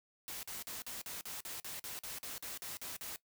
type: noise bursts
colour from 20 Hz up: white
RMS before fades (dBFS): -44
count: 15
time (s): 0.28-3.16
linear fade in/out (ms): 0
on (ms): 150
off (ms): 45
effects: noise-tail reverb RT60 0.1 s tail -18 dB re dry